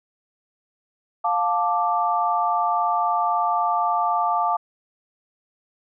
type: chord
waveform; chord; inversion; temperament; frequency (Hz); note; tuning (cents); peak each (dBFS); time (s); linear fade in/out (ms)
sine; D minor; first; just; 704.8 / 881 / 1174.7; F5 / A5 / D6; +16 / +2 / 0; -23; 1.24-4.57; 10
effects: none